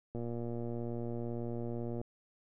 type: click train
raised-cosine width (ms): 2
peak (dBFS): -27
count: 221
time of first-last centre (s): 0.15-2.014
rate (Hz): 118
effects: none